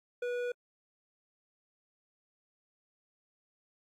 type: tone with hard clipping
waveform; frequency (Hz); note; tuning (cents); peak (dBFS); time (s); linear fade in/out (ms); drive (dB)
triangle; 487.7; B4; -22; -34; 0.22-0.52; 5; 14
effects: AAC 64 kbps